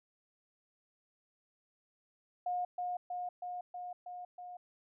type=tone with echo; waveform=sine; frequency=717 Hz; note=F5; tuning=45 cents sharp; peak=-32 dBFS; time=2.46-2.65 s; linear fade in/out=5 ms; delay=320 ms; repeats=6; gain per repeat=-2 dB; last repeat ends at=4.57 s; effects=none